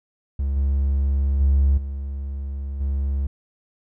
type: tone with level steps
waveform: triangle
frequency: 69 Hz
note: C#2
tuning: 7 cents flat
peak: -18 / -15 / -11 / -24 / -18 dBFS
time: 0.39-3.27 s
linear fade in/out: 5 ms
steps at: 0.56 / 1.4 / 1.77 / 2.8 s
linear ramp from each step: 10 ms
effects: tanh soft clip ceiling -9 dBFS